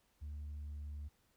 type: tone with pitch glide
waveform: sine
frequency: 73.9 to 73.43 Hz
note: D2 to D2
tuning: +11 to 0 cents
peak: -40 dBFS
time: 0.21-1.09 s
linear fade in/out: 20 ms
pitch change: -11 cents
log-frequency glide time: 0.48-0.94 s
effects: tanh soft clip ceiling -41 dBFS + pink hiss -75 dBFS RMS until 1.36 s